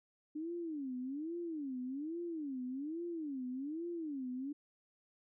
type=tone with vibrato; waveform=sine; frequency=294.7 Hz; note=D4; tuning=6 cents sharp; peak=-38 dBFS; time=0.35-4.53 s; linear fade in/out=10 ms; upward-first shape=sine; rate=1.2 Hz; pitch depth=280 cents each way; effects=none